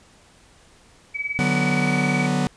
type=tone with tremolo; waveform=sine; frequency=2283 Hz; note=D7; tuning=50 cents flat; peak=-21 dBFS; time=1.14-2.27 s; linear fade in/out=20 ms; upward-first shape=sine; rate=19 Hz; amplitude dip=80%
type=chord; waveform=45% pulse; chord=B minor; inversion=first; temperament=just; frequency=148.16 / 185.21 / 246.9 Hz; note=D3 / F#3 / B3; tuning=+16 / +2 / 0 cents; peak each=-24 dBFS; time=1.39-2.47 s; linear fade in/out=0 ms
effects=pink hiss -53 dBFS RMS until 2.56 s + resampled to 22050 Hz